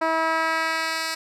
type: tone with band-pass filter sweep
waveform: 10% pulse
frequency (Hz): 323.1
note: E4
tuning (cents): -35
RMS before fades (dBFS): -24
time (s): 0.01-1.15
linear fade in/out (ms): 10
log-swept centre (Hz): 760 to 4900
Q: 0.77
effects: none